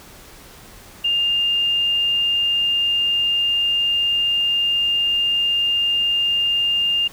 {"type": "tone", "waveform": "sine", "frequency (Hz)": 2808, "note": "F7", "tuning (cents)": 9, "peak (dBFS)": -16, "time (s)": [1.04, 7.08], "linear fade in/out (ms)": 10, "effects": ["pink hiss -43 dBFS RMS until 7.12 s"]}